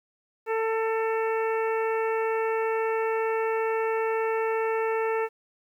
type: harmonic tone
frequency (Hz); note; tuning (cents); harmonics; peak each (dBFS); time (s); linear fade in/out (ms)
446.3; A4; +25; 1 / 2 / 3 / 4 / 5 / 6; -25 / -31 / -35 / -37 / -39 / -41; 0.46-5.29; 50
effects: 10-bit